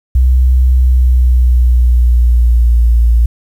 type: tone with pitch glide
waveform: sine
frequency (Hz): 63.5 to 57.89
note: B1 to A#1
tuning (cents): +49 to -11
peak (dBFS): -5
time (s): 0.15-3.26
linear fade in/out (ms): 5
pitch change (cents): -160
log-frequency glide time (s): 0.72-2.99
effects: 7-bit